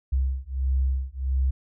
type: beating tone pair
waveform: sine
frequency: 65.2 / 66.7 Hz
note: C2 / C2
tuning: -5 / +34 cents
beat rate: 1.5 Hz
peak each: -25 dBFS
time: 0.12-1.51 s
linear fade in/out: 10 ms
effects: none